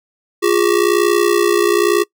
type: ring-modulated tone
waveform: square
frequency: 380.6 Hz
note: F#4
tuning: 49 cents sharp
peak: -9 dBFS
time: 0.42-2.04 s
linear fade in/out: 20 ms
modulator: 30.5 Hz
effects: noise-tail reverb RT60 0.1 s tail -23 dB re dry